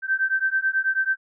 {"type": "beating tone pair", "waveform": "sine", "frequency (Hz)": [1550, 1559.2], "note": ["G6", "G6"], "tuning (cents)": [-20, -10], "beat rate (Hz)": 9.2, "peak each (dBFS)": -23, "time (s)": [0.02, 1.17], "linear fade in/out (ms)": 50, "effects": []}